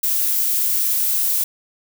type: noise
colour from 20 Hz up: violet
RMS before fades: -19 dBFS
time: 0.03-1.44 s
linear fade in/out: 5 ms
effects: none